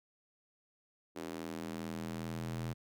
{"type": "tone with high-pass filter sweep", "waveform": "square", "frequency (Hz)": 41.2, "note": "E1", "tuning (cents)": 0, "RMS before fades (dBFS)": -41, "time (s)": [1.15, 2.74], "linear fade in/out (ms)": 20, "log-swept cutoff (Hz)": [320, 120], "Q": 1.8, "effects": []}